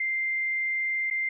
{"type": "tone with dropouts", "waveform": "sine", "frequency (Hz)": 2093, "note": "C7", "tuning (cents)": 0, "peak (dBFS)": -25, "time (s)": [0, 1.29], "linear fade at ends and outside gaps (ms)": 5, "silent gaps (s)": [1.102, 1.109], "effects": []}